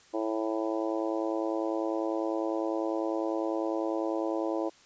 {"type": "harmonic tone", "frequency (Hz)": 110, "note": "A2", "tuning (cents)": 0, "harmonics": [3, 4, 5, 6, 7, 8, 9], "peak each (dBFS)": [-31, -37, -34, -37, -40, -43, -42], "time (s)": [0.13, 4.7], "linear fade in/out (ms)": 20, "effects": ["white hiss -58 dBFS RMS until 4.85 s", "resampled to 16000 Hz"]}